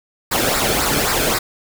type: noise with flanger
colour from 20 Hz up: pink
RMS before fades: -18 dBFS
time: 0.31-1.39 s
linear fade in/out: 10 ms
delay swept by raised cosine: 0.31 to 1.07 ms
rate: 3.8 Hz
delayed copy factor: -0.6
effects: none